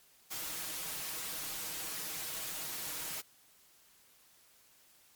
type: noise with comb filter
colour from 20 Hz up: white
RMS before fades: -40 dBFS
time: 0.3-3.22 s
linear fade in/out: 20 ms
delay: 6.3 ms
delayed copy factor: +0.6
effects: white hiss -64 dBFS RMS until 5.15 s + MP3 96 kbps